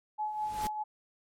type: tone with tremolo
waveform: sine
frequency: 852 Hz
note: G#5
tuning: 44 cents sharp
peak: -29 dBFS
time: 0.18-0.84 s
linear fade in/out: 20 ms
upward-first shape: triangle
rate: 4.9 Hz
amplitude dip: 55%
type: noise with exponential growth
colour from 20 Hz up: pink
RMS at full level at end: -36 dBFS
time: 0.25-0.67 s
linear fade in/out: 1 ms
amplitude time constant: 91 ms
effects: MP3 64 kbps